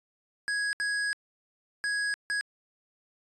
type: tone bursts at uneven times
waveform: square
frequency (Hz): 1661.2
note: G#6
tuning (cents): 0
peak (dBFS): -28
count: 4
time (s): 0.48-0.73 / 0.8-1.13 / 1.84-2.14 / 2.3-2.41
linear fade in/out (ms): 0
effects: resampled to 24000 Hz